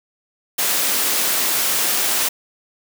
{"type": "high-pass noise", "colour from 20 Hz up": "white", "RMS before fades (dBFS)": -19, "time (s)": [0.58, 2.29], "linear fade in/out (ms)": 10, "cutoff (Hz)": 220, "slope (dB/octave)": 12, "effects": []}